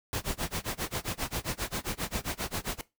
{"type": "noise with tremolo", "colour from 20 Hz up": "pink", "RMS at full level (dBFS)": -31, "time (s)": [0.13, 2.81], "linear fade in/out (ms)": 0, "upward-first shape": "sine", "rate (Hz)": 7.5, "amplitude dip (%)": 100, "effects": ["noise-tail reverb RT60 0.2 s tail -18 dB re dry"]}